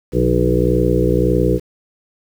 harmonic tone with a mistuned harmonic, 61.74 Hz, B1, in tune, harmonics 1 / 2 / 3 / 5 / 6 / 7 / 8, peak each -20 / -20 / -20 / -20 / -20 / -20 / -20 dBFS, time 0.12-1.6 s, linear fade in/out 50 ms, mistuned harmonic 3, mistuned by -37 cents, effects 7-bit

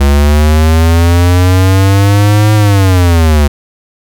square linear two-way sweep, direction up then down, 69.3 to 107.3 to 71.4 Hz, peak -5 dBFS, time 0-3.48 s, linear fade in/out 10 ms, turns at 2.54 s, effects none

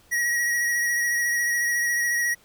square tone with vibrato, 1906 Hz, A#6, 38 cents sharp, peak -22 dBFS, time 0.11-2.35 s, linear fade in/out 20 ms, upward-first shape sine, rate 14 Hz, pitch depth 24 cents each way, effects pink hiss -57 dBFS RMS until 2.44 s

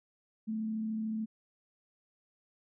sine tone with frequency modulation, 219.2 Hz, A3, 6 cents flat, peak -32 dBFS, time 0.47-1.26 s, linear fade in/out 20 ms, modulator 33.6 Hz, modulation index 0.2, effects none

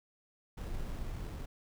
brown noise with sample-and-hold, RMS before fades -39 dBFS, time 0.57-1.46 s, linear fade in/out 10 ms, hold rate 4410 Hz, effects none

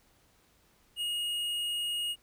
sine tone with tanh clipping, 2870 Hz, F7, 47 cents sharp, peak -32 dBFS, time 0.96-2.16 s, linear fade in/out 50 ms, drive 11 dB, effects pink hiss -66 dBFS RMS until 2.22 s

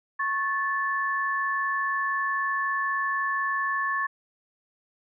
sine tone pair together, 1099 / 1744.6 Hz, C#6 / A6, -15 / -15 cents, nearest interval minor sixth, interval 800 cents, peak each -27 dBFS, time 0.19-4.07 s, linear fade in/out 10 ms, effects none

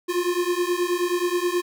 square beating tone pair, 349.2 / 358.6 Hz, F4 / F4, 0 / +46 cents, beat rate 9.4 Hz, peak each -25 dBFS, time 0.08-1.62 s, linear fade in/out 20 ms, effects none

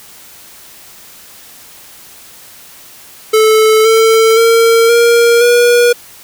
square tone with pitch steps, 436.3 / 447 / 458 / 469.2 / 480.8 Hz, A4 / A4 / A#4 / A#4 / B4, -15 / +27 / -31 / +11 / -46 cents, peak -6 dBFS, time 3.33-5.93 s, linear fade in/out 10 ms, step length 520 ms, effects white hiss -37 dBFS RMS until 6.23 s

